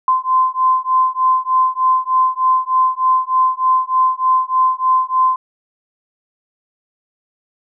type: beating tone pair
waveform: sine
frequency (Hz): 1032 / 1035.3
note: C6 / C6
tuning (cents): -24 / -19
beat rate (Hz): 3.3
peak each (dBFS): -15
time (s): 0.08-5.36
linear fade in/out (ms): 2
effects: none